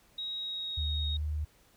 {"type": "tone with pitch glide", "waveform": "sine", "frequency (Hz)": [3800, 3748], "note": ["A#7", "A#7"], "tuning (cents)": [33, 9], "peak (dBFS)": -34, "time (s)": [0.18, 1.17], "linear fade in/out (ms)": 5, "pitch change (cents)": -24, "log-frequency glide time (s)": [0.38, 0.87]}
{"type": "tone", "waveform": "sine", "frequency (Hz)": 75.8, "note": "D#2", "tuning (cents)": -45, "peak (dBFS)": -30, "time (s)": [0.77, 1.45], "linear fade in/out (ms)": 10}
{"effects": ["pink hiss -64 dBFS RMS until 1.76 s"]}